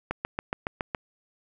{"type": "click train", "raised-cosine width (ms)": 0.5, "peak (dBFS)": -13, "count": 7, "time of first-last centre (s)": [0.11, 0.948], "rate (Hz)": 7.16, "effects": []}